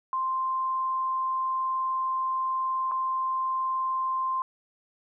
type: tone with dropouts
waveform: sine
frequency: 1046.5 Hz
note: C6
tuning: in tune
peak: -25 dBFS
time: 0.13-4.42 s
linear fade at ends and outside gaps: 1 ms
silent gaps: 2.913-2.918 s
effects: none